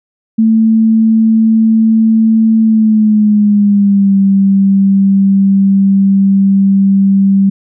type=tone with pitch glide; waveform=sine; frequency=222.2 to 195.68 Hz; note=A3 to G3; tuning=+17 to -3 cents; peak=-5 dBFS; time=0.38-7.5 s; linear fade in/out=10 ms; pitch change=-220 cents; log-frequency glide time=2.61-4.16 s; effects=none